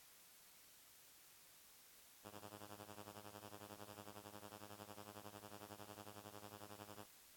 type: tone with tremolo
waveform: 5% pulse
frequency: 103.5 Hz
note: G#2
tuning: 5 cents flat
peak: -40 dBFS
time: 2.25-7.06 s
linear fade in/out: 0 ms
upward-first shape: triangle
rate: 11 Hz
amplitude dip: 95%
effects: white hiss -65 dBFS RMS until 7.36 s + AAC 64 kbps